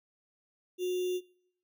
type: tone with sample-and-hold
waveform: sine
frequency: 363.4 Hz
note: F#4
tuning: 31 cents flat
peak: -29 dBFS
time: 0.78-1.21 s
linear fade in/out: 50 ms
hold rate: 3150 Hz
effects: noise-tail reverb RT60 0.7 s tail -23 dB re dry